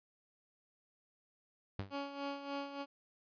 sawtooth tone with exponential decay, 98.1 Hz, G2, 2 cents sharp, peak -31 dBFS, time 1.79-1.96 s, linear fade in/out 0 ms, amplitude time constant 36 ms
15% pulse tone with tremolo, 280.6 Hz, C#4, 21 cents sharp, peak -31 dBFS, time 1.9-2.86 s, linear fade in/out 50 ms, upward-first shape sine, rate 3.4 Hz, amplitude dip 65%
effects resampled to 11025 Hz

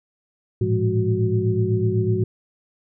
sine tone cluster, 107.3 / 115.3 / 170.2 / 203.7 / 369.3 Hz, A2 / A#2 / F3 / G#3 / F#4, -43 / -19 / -44 / -33 / -3 cents, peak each -21 / -24 / -29 / -28 / -23 dBFS, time 0.61-2.24 s, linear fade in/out 5 ms, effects none

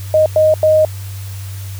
sine tone bursts at uneven times, 622.3 Hz, D#5, in tune, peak -7 dBFS, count 3, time 0.14-0.26 / 0.36-0.54 / 0.63-0.85 s, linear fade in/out 2 ms, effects added 97 Hz sine -24 dBFS peak until 1.79 s + white hiss -37 dBFS RMS until 1.79 s

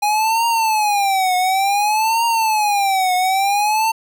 square tone with vibrato, 824 Hz, G#5, 14 cents flat, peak -15 dBFS, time 0.02-3.92 s, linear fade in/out 10 ms, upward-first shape triangle, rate 0.56 Hz, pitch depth 220 cents each way, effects none

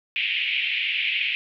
white band-pass noise, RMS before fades -25 dBFS, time 0.16-1.35 s, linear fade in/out 0 ms, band 2200 to 3000 Hz, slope 48 dB/octave, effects none

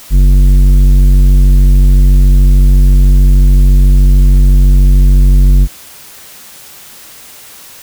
sine tone with tanh clipping, 46.86 Hz, F#1, 23 cents sharp, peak -4 dBFS, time 0.1-5.68 s, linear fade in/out 50 ms, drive 11 dB, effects white hiss -34 dBFS RMS until 7.82 s

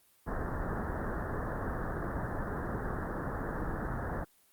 pink low-pass noise, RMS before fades -35 dBFS, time 0.26-4.25 s, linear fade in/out 20 ms, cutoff 1800 Hz, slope 96 dB/octave, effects white hiss -66 dBFS RMS until 4.52 s + Opus 32 kbps

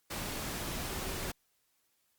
sine tone in noise, 380 Hz, F#4, 46 cents sharp, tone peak -46 dBFS, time 0.89-1.3 s, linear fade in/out 10 ms, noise pink, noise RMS -38 dBFS, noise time 0.1-1.32 s, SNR -11 dB, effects white hiss -75 dBFS RMS until 2.18 s + Opus 48 kbps

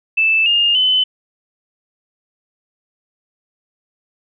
sine tone with pitch steps, 2637 / 2826 / 3029 Hz, E7 / F7 / F#7, 0 / +20 / +40 cents, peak -11 dBFS, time 0.17-1.04 s, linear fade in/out 10 ms, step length 290 ms, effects none

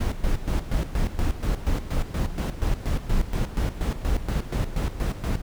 brown noise with tremolo, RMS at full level -23 dBFS, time 0-5.42 s, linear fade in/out 10 ms, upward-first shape square, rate 4.2 Hz, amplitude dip 70%, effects none

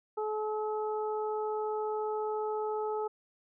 harmonic tone, 428.6 Hz, A4, 45 cents flat, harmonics 1 / 2 / 3, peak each -32 / -36 / -42 dBFS, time 0.17-3.08 s, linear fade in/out 10 ms, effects none

